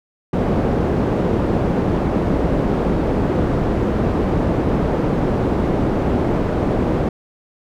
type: low-pass noise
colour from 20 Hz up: white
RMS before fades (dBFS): -18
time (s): 0.33-7.09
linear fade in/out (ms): 5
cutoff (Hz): 400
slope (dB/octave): 12
effects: none